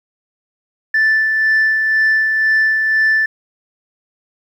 sine tone with tremolo, 1760 Hz, A6, in tune, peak -8 dBFS, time 0.94-3.26 s, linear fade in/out 5 ms, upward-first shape sine, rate 2 Hz, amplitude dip 40%, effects tanh soft clip ceiling -8 dBFS + 8-bit

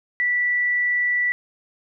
sine tone, 1962 Hz, B6, 12 cents flat, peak -18 dBFS, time 0.2-1.32 s, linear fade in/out 0 ms, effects none

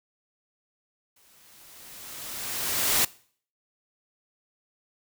white noise with exponential growth, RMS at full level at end -21 dBFS, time 1.16-3.05 s, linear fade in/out 5 ms, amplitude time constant 410 ms, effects noise-tail reverb RT60 0.5 s tail -21 dB re dry

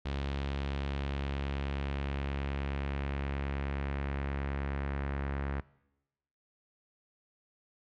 sawtooth tone with low-pass filter sweep, 69.5 Hz, C#2, 5 cents sharp, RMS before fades -35 dBFS, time 0.05-5.61 s, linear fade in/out 10 ms, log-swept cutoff 3600 to 1800 Hz, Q 1.7, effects noise-tail reverb RT60 0.9 s tail -21 dB re dry

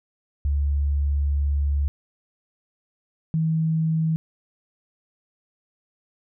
sine tone pair in turn, 71.4 / 160.29 Hz, D2 / E3, -48 / -48 cents, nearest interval octave + major second, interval 1400 cents, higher second, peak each -19 dBFS, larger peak neither, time 0.45-1.88 / 3.34-4.16 s, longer first, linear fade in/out 0 ms, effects none

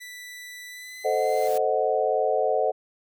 sawtooth tone with pitch glide, 1975.5 to 2063 Hz, B6 to C7, 0 to -25 cents, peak -35 dBFS, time 0-1.49 s, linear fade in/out 20 ms, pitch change +75 cents, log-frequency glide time 0.68-1.3 s
white noise with exponential growth, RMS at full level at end -38 dBFS, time 0.66-1.58 s, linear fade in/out 5 ms, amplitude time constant 200 ms
sine chord, A diminished seventh, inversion none, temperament equal, 440 / 523.3 / 622.3 / 740 Hz, A4 / C5 / Eb5 / Gb5, 0 / 0 / 0 / 0 cents, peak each -26 dBFS, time 1.04-2.72 s, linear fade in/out 20 ms
effects none

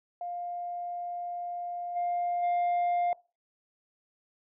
sine tone with level steps, 703 Hz, F5, 11 cents sharp, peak -33 / -26 / -22 dBFS, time 0.21-3.13 s, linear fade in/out 2 ms, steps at 1.95 / 2.42 s, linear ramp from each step 20 ms, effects noise-tail reverb RT60 0.3 s tail -23 dB re dry + tanh soft clip ceiling -24 dBFS

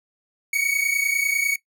45% pulse tone pair together, 2222 / 2252 Hz, C#7 / C#7, +4 / +27 cents, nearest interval unison, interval 23 cents, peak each -23 dBFS, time 0.53-1.56 s, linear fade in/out 5 ms, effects noise-tail reverb RT60 0.1 s tail -19 dB re dry

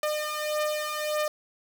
sawtooth beating tone pair, 604 / 605.7 Hz, D5 / D#5, +48 / -47 cents, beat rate 1.7 Hz, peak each -28 / -25 dBFS, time 0.03-1.28 s, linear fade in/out 2 ms, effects 8-bit

